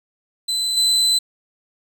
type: tone with level steps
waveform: 35% pulse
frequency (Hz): 4028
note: B7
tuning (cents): +33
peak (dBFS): -18 / -13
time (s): 0.48-1.19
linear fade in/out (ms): 10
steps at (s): 0.77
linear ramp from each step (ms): 2
effects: none